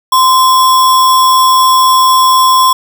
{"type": "tone with sample-and-hold", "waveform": "sine", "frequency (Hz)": 1037, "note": "C6", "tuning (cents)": -16, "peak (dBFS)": -4, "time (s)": [0.12, 2.73], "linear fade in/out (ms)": 5, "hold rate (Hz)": 4410, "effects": []}